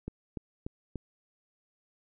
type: click train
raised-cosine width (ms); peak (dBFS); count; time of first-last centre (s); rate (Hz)
3; -23; 4; 0.08-0.957; 3.42
effects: none